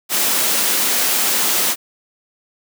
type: high-pass noise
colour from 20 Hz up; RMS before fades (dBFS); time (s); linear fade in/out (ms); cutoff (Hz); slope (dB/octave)
white; -17; 0.09-1.76; 50; 170; 48
effects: none